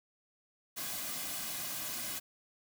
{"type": "noise with comb filter", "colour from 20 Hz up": "white", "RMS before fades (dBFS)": -39, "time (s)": [0.76, 2.2], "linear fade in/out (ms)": 20, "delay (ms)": 2.2, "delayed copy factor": -0.6, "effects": []}